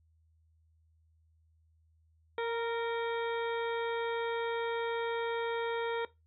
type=harmonic tone with a mistuned harmonic; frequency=462.7 Hz; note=A#4; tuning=13 cents flat; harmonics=1 / 2 / 3 / 4 / 5 / 7 / 8; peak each=-32 / -38 / -42 / -44 / -46 / -49 / -50 dBFS; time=2.38-6.05 s; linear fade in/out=2 ms; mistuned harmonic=2; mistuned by=+20 cents; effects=noise-tail reverb RT60 0.2 s tail -18 dB re dry + added 80 Hz sine -65 dBFS peak until 6.26 s